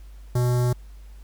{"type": "tone with notch filter", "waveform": "square", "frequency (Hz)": 123.1, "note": "B2", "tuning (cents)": -5, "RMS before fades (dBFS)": -21, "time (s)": [0.35, 0.73], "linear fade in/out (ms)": 5, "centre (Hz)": 2600, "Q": 0.53, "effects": ["added 50 Hz sine -40 dBFS peak until 1.23 s", "pink hiss -59 dBFS RMS until 1.23 s"]}